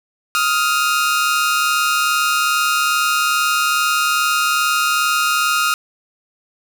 sawtooth tone pair together, 1254.5 / 1396.9 Hz, D#6 / F6, +14 / 0 cents, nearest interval major second, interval 186 cents, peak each -14 dBFS, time 0.35-5.74 s, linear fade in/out 0 ms, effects none

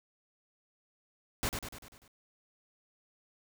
pink noise with echo, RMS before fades -32 dBFS, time 1.43-1.49 s, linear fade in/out 0 ms, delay 98 ms, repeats 6, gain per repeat -5 dB, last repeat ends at 2.078 s, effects none

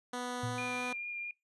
10% pulse tone with pitch glide, 246.9 to 248.9 Hz, B3 to B3, 0 to +14 cents, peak -28 dBFS, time 0.13-0.93 s, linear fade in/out 5 ms, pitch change +14 cents, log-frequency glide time 0.44-0.63 s
sine tone with exponential decay, 116.1 Hz, A#2, 7 cents flat, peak -33 dBFS, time 0.43-0.94 s, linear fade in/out 5 ms, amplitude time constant 110 ms
sine tone with vibrato, 2409 Hz, D7, 43 cents sharp, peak -37 dBFS, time 0.58-1.31 s, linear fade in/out 2 ms, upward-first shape triangle, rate 4.5 Hz, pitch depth 15 cents each way
effects noise-tail reverb RT60 0.2 s tail -23 dB re dry + resampled to 24000 Hz

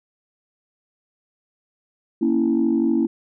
sine chord, A# diminished, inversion none, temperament equal, 233.1 / 277.2 / 329.6 Hz, A#3 / C#4 / E4, 0 / 0 / 0 cents, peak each -20 / -21 / -19 dBFS, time 2.21-3.07 s, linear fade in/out 10 ms, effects tanh soft clip ceiling -10 dBFS

